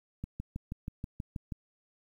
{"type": "click train", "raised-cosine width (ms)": 5, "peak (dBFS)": -24, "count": 9, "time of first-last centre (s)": [0.24, 1.522], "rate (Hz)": 6.24, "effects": ["10-bit"]}